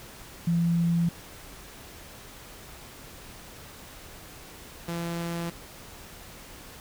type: tone pair in turn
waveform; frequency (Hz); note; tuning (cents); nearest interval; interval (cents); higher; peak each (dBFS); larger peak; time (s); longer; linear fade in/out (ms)
sine / sawtooth; 169.6 / 169.6; E3 / E3; +50 / +50; unison; 0; neither; -21 / -26; first; 0.47-1.09 / 4.88-5.5; neither; 5
effects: pink hiss -46 dBFS RMS until 6.8 s